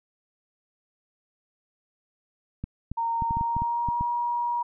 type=clicks; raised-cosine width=5 ms; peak=-19 dBFS; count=10; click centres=2.64 / 2.916 / 3.222 / 3.309 / 3.37 / 3.411 / 3.566 / 3.62 / 3.887 / 4.01 s
type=tone with pitch glide; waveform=sine; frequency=923 to 955 Hz; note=A#5 to A#5; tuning=-17 to +42 cents; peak=-24 dBFS; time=2.97-4.63 s; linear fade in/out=10 ms; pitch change=+59 cents; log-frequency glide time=3.28-4.02 s
effects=none